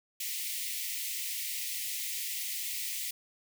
white high-pass noise, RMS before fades -36 dBFS, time 0.2-3.11 s, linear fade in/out 5 ms, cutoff 1900 Hz, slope 96 dB/octave, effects none

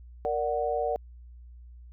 sine chord, Bb augmented, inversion none, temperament equal, 466.2 / 587.3 / 740 Hz, Bb4 / D5 / F#5, 0 / 0 / 0 cents, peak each -30 dBFS, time 0.25-0.96 s, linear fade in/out 0 ms, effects added 60 Hz sine -45 dBFS peak until 1.92 s

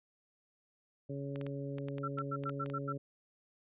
harmonic tone, 139.7 Hz, C#3, 14 cents sharp, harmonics 1 / 2 / 3 / 4, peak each -40 / -43 / -45 / -46 dBFS, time 1.09-2.98 s, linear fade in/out 10 ms
clicks, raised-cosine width 0.3 ms, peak -31 dBFS, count 11, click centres 1.359 / 1.413 / 1.466 / 1.784 / 1.885 / 1.983 / 2.186 / 2.437 / 2.495 / 2.661 / 2.7 s
sine tone bursts, 1346 Hz, E6, 36 cents sharp, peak -35 dBFS, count 7, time 2.03-2.927 s, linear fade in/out 10 ms, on 51 ms, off 90 ms
effects resampled to 8000 Hz

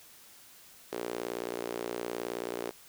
sawtooth tone with high-pass filter, 59 Hz, A#1, 22 cents sharp, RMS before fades -37 dBFS, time 0.92-2.71 s, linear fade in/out 5 ms, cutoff 400 Hz, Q 2.9, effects white hiss -55 dBFS RMS until 2.88 s

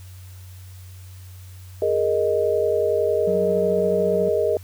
sine chord, Ab suspended second, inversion none, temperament equal, 415.3 / 466.2 / 622.3 Hz, Ab4 / Bb4 / Eb5, 0 / 0 / 0 cents, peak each -22 dBFS, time 1.82-4.57 s, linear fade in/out 2 ms
triangle tone with tremolo, 184.8 Hz, F#3, 2 cents flat, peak -23 dBFS, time 3.27-4.29 s, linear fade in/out 5 ms, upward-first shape triangle, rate 14 Hz, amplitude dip 35%
effects added 92 Hz sine -38 dBFS peak until 4.63 s + white hiss -51 dBFS RMS until 4.63 s

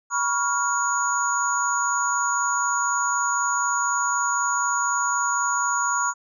sine tone cluster, 971 / 1115 / 1405 / 6780 Hz, B5 / C#6 / F6 / G#8, -30 / +10 / +10 / +35 cents, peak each -26 dBFS, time 0.1-6.14 s, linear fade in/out 50 ms, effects none

